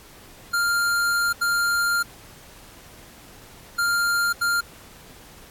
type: tone bursts at uneven times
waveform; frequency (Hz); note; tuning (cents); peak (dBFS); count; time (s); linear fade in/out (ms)
square; 1396.9; F6; 0; -20; 4; 0.53-1.33 / 1.41-2.03 / 3.78-4.33 / 4.41-4.61; 10
effects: pink hiss -47 dBFS RMS until 5.5 s + AAC 64 kbps